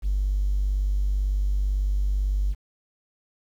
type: tone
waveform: triangle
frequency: 49 Hz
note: G1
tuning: in tune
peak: -17 dBFS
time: 0.02-2.55 s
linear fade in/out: 50 ms
effects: tanh soft clip ceiling -18 dBFS + 9-bit